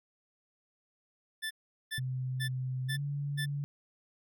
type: tone bursts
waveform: 25% pulse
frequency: 1760 Hz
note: A6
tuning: in tune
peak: -30 dBFS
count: 5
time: 1.42-3.46 s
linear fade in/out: 20 ms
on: 88 ms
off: 400 ms
type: tone with pitch glide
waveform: sine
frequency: 128.8 to 142.91 Hz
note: C3 to D3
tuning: -27 to -47 cents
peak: -32 dBFS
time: 1.98-3.64 s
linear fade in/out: 0 ms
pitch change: +180 cents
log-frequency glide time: 2.86-3 s
effects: none